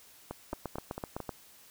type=two click trains; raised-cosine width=1 ms; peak=-21 / -23 dBFS; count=7 / 5; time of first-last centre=0.53-1.292 / 0.31-1.203 s; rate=7.87 / 4.48 Hz; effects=white hiss -57 dBFS RMS until 1.7 s